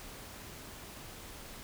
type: silence
effects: pink hiss -48 dBFS RMS until 1.63 s